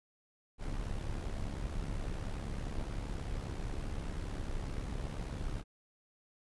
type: noise with amplitude modulation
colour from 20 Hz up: brown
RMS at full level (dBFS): -35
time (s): 0.58-5.64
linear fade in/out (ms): 50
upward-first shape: sine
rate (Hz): 70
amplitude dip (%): 65
effects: resampled to 24000 Hz